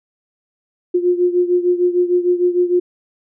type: beating tone pair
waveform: sine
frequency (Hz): 354.2 / 360.8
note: F4 / F#4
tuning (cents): +24 / -44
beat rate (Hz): 6.6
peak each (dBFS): -14 / -18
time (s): 0.94-2.8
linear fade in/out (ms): 10
effects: none